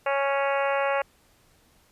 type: harmonic tone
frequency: 277.2 Hz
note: C#4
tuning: in tune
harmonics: 2 / 3 / 4 / 5 / 6 / 7 / 8 / 9 / 10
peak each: -25 / -29 / -31 / -33 / -35 / -36 / -37 / -38 / -39 dBFS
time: 0.06-1.02 s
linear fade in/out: 5 ms
effects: pink hiss -61 dBFS RMS until 1.91 s + resampled to 32000 Hz